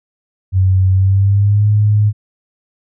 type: tone with pitch glide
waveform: sine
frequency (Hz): 94.1 to 105.02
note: F#2 to G#2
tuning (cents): +30 to +20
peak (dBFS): -8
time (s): 0.52-2.13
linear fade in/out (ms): 50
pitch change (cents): +190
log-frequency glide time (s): 0.91-1.68
effects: none